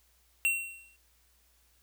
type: tone with exponential decay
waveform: square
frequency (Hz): 2729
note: F7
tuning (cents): -41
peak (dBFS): -23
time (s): 0.45-0.96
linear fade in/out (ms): 0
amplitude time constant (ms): 110
effects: added 60 Hz sine -68 dBFS peak until 1.82 s + white hiss -68 dBFS RMS until 1.82 s